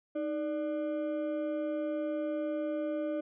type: ring-modulated tone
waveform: triangle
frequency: 450 Hz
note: A4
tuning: 39 cents sharp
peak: -26 dBFS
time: 0.15-3.21 s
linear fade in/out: 10 ms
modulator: 139 Hz
effects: resampled to 8000 Hz